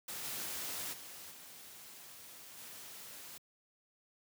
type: noise with level steps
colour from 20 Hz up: white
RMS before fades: -43 / -41 / -50 / -53 / -50 dBFS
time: 0.08-3.38 s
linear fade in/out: 5 ms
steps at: 0.23 / 0.92 / 1.3 / 2.57 s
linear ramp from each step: 20 ms
effects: high-pass 80 Hz 12 dB/octave